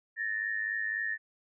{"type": "tone pair together", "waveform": "sine", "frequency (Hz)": [1746.2, 1850], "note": ["A6", "A#6"], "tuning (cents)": [-14, -14], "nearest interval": "minor second", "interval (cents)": 100, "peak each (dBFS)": [-33, -33], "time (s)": [0.16, 1.18], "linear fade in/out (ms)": 50, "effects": []}